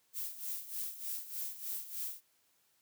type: noise with tremolo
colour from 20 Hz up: violet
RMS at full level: -38 dBFS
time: 0.13-2.21 s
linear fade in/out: 50 ms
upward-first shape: sine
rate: 3.3 Hz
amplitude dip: 75%
effects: white hiss -73 dBFS RMS until 2.81 s + high-pass 60 Hz 12 dB/octave